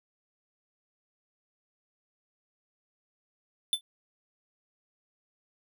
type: tone with exponential decay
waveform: square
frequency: 3520 Hz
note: A7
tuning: in tune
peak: -20 dBFS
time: 3.73-3.81 s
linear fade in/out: 1 ms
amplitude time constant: 16 ms
effects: none